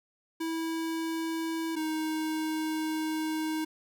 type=tone pair in turn; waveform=square; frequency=326.2 / 313.9 Hz; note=E4 / D#4; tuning=-18 / +15 cents; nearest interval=minor second; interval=67 cents; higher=first; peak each=-31 / -30 dBFS; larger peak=second; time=0.4-1.76 / 1.76-3.65 s; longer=second; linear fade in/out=10 ms; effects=none